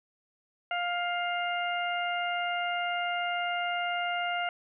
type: harmonic tone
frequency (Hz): 703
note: F5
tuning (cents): +11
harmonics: 1 / 2 / 3 / 4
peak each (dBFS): -31 / -34 / -36 / -37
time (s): 0.71-4.49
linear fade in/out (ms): 2
effects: none